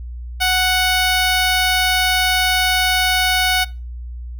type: tone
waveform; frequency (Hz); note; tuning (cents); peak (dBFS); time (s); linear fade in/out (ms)
10% pulse; 740; F#5; 0; -6; 0.4-3.65; 20
effects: noise-tail reverb RT60 0.3 s tail -22 dB re dry + added 60 Hz sine -27 dBFS peak until 4.39 s